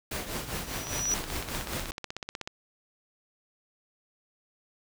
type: noise with tremolo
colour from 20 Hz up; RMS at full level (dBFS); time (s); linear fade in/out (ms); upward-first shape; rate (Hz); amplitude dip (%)
pink; -32; 0.11-1.91; 5; triangle; 5; 70
type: tone with exponential growth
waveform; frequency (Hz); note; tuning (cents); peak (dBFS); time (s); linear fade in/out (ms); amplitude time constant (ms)
sine; 5860; F#8; -18; -23; 0.49-1.14; 1; 140
type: click train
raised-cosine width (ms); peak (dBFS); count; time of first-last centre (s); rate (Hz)
0.2; -18; 27; 0.87-2.475; 16.2
effects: none